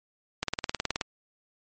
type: click train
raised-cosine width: 0.2 ms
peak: -10 dBFS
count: 12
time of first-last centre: 0.43-1.012 s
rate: 18.9 Hz
effects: MP3 32 kbps